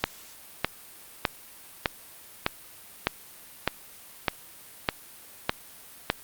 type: click train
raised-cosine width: 0.3 ms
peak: -5 dBFS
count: 11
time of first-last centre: 0.04-6.101 s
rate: 1.65 Hz
effects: white hiss -48 dBFS RMS until 6.23 s + Opus 48 kbps